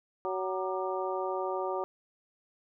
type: harmonic tone with a mistuned harmonic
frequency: 187.3 Hz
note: F#3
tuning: 21 cents sharp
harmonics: 2 / 3 / 4 / 5 / 6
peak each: -34 / -36 / -37 / -38 / -39 dBFS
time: 0.25-1.84 s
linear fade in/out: 0 ms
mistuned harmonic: 6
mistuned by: +100 cents
effects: none